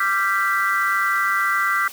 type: chord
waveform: sine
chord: G dominant seventh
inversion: second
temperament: equal with one note detuned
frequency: 1174.7 / 1372.9 / 1568 / 1975.5 Hz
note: D6 / F6 / G6 / B6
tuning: 0 / -30 / 0 / 0 cents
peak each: -23 dBFS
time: 0-1.88 s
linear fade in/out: 5 ms
effects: white hiss -38 dBFS RMS until 1.92 s + high-pass 150 Hz 12 dB/octave